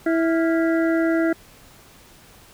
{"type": "harmonic tone with a mistuned harmonic", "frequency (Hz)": 328.5, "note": "E4", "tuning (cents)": -6, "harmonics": [1, 2, 4, 5, 6], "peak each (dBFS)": [-18, -24, -30, -32, -34], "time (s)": [0.06, 1.33], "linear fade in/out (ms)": 5, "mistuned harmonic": 4, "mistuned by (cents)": 99, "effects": ["pink hiss -49 dBFS RMS until 2.53 s"]}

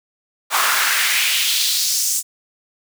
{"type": "noise with high-pass filter sweep", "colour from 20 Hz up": "pink", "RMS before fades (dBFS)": -18, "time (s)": [0.5, 2.23], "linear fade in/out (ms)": 50, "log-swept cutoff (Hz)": [1000, 7600], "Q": 2.1, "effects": []}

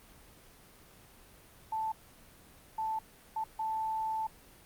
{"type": "tone bursts at uneven times", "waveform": "sine", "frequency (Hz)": 880, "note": "A5", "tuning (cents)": 0, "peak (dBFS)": -31, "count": 4, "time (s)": [[1.72, 1.92], [2.78, 2.99], [3.36, 3.44], [3.59, 4.27]], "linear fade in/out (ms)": 5, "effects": ["pink hiss -57 dBFS RMS until 4.65 s", "Opus 32 kbps"]}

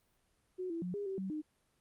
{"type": "tone with pitch steps", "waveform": "sine", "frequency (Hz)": [367.7, 333.3, 179.5, 406.7, 384.8, 190.8, 306.4], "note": ["F#4", "E4", "F3", "G#4", "G4", "G3", "D#4"], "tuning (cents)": [-11, 19, 48, -36, -32, -47, -27], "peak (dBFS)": -36, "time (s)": [0.58, 1.42], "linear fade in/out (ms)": 20, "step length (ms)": 120, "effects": ["pink hiss -75 dBFS RMS until 1.8 s", "Opus 32 kbps"]}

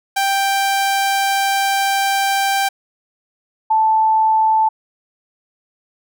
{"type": "tone pair in turn", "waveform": ["sawtooth", "sine"], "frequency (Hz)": [786, 877.9], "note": ["G5", "A5"], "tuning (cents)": [4, -4], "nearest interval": "major second", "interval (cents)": 192, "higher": "second", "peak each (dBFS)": -11, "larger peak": "neither", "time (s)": [[0.16, 2.69], [3.7, 4.69]], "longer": "first", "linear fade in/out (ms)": 10, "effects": []}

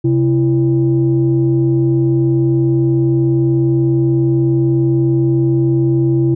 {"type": "tone pair together", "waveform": "sine", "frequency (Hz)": [131.7, 334.9], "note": ["C3", "E4"], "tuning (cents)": [12, 27], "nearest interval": "octave + major third", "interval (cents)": 1615, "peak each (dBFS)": -12, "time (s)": [0.04, 6.35], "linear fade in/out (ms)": 10, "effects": ["tanh soft clip ceiling -4 dBFS"]}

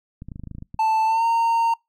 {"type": "clicks", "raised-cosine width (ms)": 5, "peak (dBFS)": -23, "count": 12, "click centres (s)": [0.221, 0.286, 0.318, 0.359, 0.396, 0.437, 0.473, 0.513, 0.55, 0.584, 0.624, 0.744]}
{"type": "tone with pitch glide", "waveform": "triangle", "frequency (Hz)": [882, 920], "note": ["A5", "A#5"], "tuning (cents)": [4, -23], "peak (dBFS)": -15, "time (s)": [0.79, 1.74], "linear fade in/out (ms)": 5, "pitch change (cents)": 73, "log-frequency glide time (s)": [1.06, 1.24]}
{"effects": ["noise-tail reverb RT60 0.2 s tail -26 dB re dry"]}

